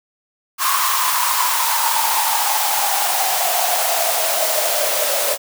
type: noise with high-pass filter sweep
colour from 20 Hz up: white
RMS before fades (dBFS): -18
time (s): 0.58-5.38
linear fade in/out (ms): 50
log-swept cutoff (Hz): 1100 to 560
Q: 9.1
effects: none